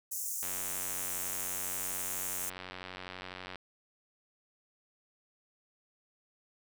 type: high-pass noise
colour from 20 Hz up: pink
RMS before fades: -37 dBFS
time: 0.11-2.5 s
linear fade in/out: 10 ms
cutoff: 6200 Hz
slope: 48 dB/octave
type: click train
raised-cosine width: 0.3 ms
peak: -26 dBFS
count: 289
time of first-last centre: 0.43-3.557 s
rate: 92.1 Hz
effects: none